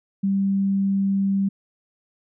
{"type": "tone", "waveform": "sine", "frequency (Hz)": 196, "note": "G3", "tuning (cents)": 0, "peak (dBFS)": -18, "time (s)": [0.23, 1.49], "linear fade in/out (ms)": 10, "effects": []}